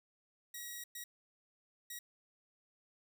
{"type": "tone bursts at uneven times", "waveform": "5% pulse", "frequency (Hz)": 1908, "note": "A#6", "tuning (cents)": 40, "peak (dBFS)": -33, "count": 3, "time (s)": [[0.54, 0.84], [0.95, 1.04], [1.9, 1.99]], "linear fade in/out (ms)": 5, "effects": []}